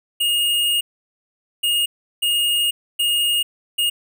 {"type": "tone bursts at uneven times", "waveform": "square", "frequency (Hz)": 2852, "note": "F7", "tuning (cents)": 36, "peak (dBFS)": -17, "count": 5, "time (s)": [[0.2, 0.81], [1.63, 1.86], [2.22, 2.71], [2.99, 3.43], [3.78, 3.9]], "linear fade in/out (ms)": 10, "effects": []}